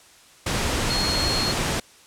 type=tone in noise; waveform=sine; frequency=4287 Hz; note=C8; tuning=41 cents sharp; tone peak=-24 dBFS; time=0.9-1.52 s; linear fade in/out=5 ms; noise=pink; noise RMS=-24 dBFS; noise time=0.46-1.8 s; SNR=-3 dB; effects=white hiss -51 dBFS RMS until 2.06 s + low-pass 9000 Hz 12 dB/octave